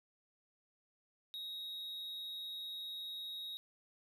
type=tone with amplitude modulation; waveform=triangle; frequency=3775 Hz; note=A#7; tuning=21 cents sharp; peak=-39 dBFS; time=1.34-3.57 s; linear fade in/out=0 ms; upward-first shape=sine; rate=211 Hz; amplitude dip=35%; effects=none